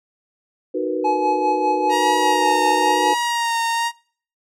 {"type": "chord", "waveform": "sine", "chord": "B major seventh", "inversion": "first", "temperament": "just", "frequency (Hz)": [308.7, 370.4, 463, 493.9], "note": ["D#4", "F#4", "A#4", "B4"], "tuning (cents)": [-14, 2, -12, 0], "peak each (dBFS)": [-26, -24, -29, -24], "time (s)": [0.74, 3.14], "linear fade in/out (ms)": 10}
{"type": "tone with tremolo", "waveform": "triangle", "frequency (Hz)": 850, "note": "G#5", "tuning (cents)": 40, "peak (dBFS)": -14, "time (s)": [1.04, 3.15], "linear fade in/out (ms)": 10, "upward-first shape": "sine", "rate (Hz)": 5, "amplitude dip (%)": 55}
{"type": "tone with vibrato", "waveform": "sawtooth", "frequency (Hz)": 938, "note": "A#5", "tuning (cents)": 11, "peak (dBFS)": -15, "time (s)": [1.89, 3.92], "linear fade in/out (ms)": 50, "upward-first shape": "sine", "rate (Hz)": 1, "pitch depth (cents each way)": 31}
{"effects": ["noise-tail reverb RT60 0.5 s tail -25 dB re dry", "low-pass 10000 Hz 12 dB/octave"]}